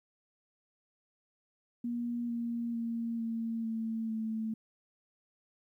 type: tone with pitch steps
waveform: sine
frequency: 238.3 / 234.7 / 231.2 / 227.8 / 224.4 / 221.1 Hz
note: A#3 / A#3 / A#3 / A#3 / A3 / A3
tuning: +38 / +12 / -14 / -40 / +34 / +9 cents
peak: -32 dBFS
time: 1.84-4.54 s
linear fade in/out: 5 ms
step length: 450 ms
effects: 12-bit